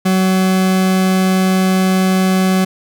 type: tone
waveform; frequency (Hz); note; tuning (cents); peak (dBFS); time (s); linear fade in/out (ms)
40% pulse; 187.7; F#3; +25; -10; 0.05-2.65; 10
effects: none